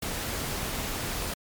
pink noise, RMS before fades -32 dBFS, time 0.02-1.34 s, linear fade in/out 5 ms, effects MP3 96 kbps

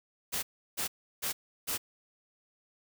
white noise bursts, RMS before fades -33 dBFS, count 4, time 0.32-1.78 s, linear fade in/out 20 ms, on 110 ms, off 340 ms, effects none

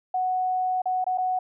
sine tone with dropouts, 740 Hz, F#5, in tune, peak -22 dBFS, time 0.14-1.39 s, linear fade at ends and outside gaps 5 ms, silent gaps 0.819-0.856 / 1.043-1.065 / 1.176-1.182 s, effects none

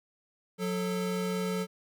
square tone pair together, 182.1 / 439.7 Hz, F#3 / A4, -27 / -1 cents, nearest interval octave + minor third, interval 1526 cents, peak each -32 / -34 dBFS, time 0.58-1.67 s, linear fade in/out 50 ms, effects none

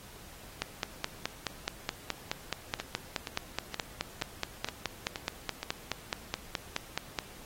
two click trains, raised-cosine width 0.2 ms, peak -17 / -12 dBFS, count 7 / 32, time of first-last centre 2.8-5.63 / 0.62-7.188 s, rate 2.12 / 4.72 Hz, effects pink hiss -51 dBFS RMS until 7.45 s + AAC 48 kbps

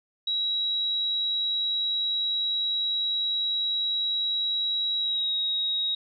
sine tone with pitch glide, 3870 to 3795 Hz, B7 to A#7, -36 to +30 cents, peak -24 dBFS, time 0.27-5.95 s, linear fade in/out 5 ms, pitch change -34 cents, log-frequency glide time 4.99-5.32 s, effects none

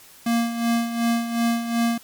square tone with tremolo, 233.1 Hz, A#3, in tune, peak -18 dBFS, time 0.26-1.98 s, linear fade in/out 5 ms, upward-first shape sine, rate 2.7 Hz, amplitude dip 65%, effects white hiss -48 dBFS RMS until 2.03 s + MP3 96 kbps

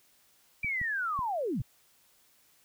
sine linear sweep, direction down, 2361 to 87.9 Hz, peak -29 dBFS, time 0.63-1.62 s, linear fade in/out 5 ms
clicks, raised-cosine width 5 ms, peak -29 dBFS, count 4, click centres 0.646 / 0.815 / 1.191 / 1.604 s
effects white hiss -65 dBFS RMS until 2.64 s

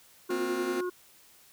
harmonic tone, 360.6 Hz, F#4, 45 cents flat, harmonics 1 / 3 / 4, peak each -30 / -40 / -42 dBFS, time 0.29-0.9 s, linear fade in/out 10 ms
sawtooth chord, Bb suspended second, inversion none, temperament just, 233.1 / 262.2 / 349.6 Hz, Bb3 / C4 / F4, 0 / +4 / +2 cents, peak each -36 / -31 / -33 dBFS, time 0.3-0.81 s, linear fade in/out 5 ms
effects white hiss -58 dBFS RMS until 1.52 s

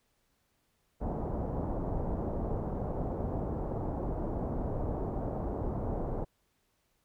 pink low-pass noise, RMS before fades -34 dBFS, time 1-6.25 s, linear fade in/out 20 ms, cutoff 810 Hz, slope 24 dB/octave, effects pink hiss -75 dBFS RMS until 7.04 s

